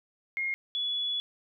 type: tone pair in turn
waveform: sine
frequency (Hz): 2140 / 3408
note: C7 / G#7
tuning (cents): +38 / +44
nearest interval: minor sixth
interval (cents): 806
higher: second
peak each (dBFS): -28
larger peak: neither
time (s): 0.37-0.54 / 0.75-1.2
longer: second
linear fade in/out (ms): 0
effects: none